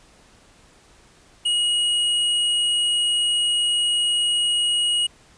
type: tone with hard clipping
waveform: sine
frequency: 2893 Hz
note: F#7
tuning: 40 cents flat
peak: -19 dBFS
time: 1.45-5.07 s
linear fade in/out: 10 ms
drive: 17 dB
effects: pink hiss -53 dBFS RMS until 5.37 s + resampled to 22050 Hz